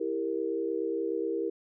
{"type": "chord", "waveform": "sine", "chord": "E diminished", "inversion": "none", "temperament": "equal with one note detuned", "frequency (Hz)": [329.6, 396.6, 466.2], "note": ["E4", "G4", "Bb4"], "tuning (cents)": [0, 20, 0], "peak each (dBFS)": [-33, -33, -32], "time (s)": [0, 1.5], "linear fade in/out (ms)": 10, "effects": []}